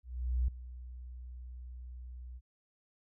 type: tone with ADSR envelope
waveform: sine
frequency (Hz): 61.74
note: B1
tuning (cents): 0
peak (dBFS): -26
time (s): 0.03-2.41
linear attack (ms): 450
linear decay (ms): 5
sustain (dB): -17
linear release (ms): 45
effects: none